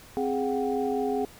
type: tone cluster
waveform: sine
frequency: 262.2 / 415.5 / 728 / 773 Hz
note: C4 / G#4 / F#5 / G5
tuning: +4 / +1 / -28 / -24 cents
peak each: -30 / -27 / -33 / -35 dBFS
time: 0.17-1.25 s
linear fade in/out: 0 ms
effects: pink hiss -50 dBFS RMS until 1.39 s